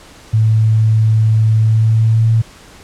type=tone with pitch glide; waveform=sine; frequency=110 to 112.64 Hz; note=A2 to A2; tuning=0 to +41 cents; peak=-8 dBFS; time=0.33-2.42 s; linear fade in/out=10 ms; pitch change=+41 cents; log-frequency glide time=1.6-2.31 s; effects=pink hiss -40 dBFS RMS until 2.83 s + low-pass 9000 Hz 12 dB/octave